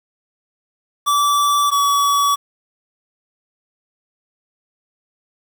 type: tone pair in turn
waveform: square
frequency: 1158 / 1137.4 Hz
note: D6 / C#6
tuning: -25 / +44 cents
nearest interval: unison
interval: 31 cents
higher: first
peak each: -14 dBFS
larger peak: neither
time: 1.06-1.71 / 1.71-2.36 s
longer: neither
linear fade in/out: 20 ms
effects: 7-bit